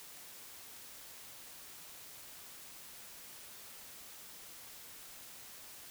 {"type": "silence", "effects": ["white hiss -52 dBFS RMS until 5.9 s"]}